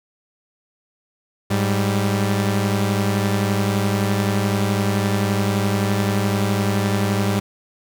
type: tone pair together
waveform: sawtooth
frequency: 103.83 / 196 Hz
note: G#2 / G3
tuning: 0 / 0 cents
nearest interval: major seventh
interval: 1100 cents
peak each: -16 / -17 dBFS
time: 1.5-7.4 s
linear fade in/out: 10 ms
effects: none